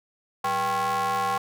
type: ring-modulated tone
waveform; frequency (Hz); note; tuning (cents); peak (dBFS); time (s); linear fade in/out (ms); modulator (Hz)
square; 149.3; D3; +29; -21; 0.44-1.38; 5; 935
effects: none